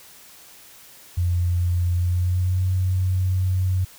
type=tone with pitch glide; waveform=sine; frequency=88 to 92.7 Hz; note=F2 to F#2; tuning=+14 to +4 cents; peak=-18 dBFS; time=1.17-3.85 s; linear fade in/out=10 ms; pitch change=+90 cents; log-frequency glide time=1.97-2.64 s; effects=white hiss -47 dBFS RMS until 3.98 s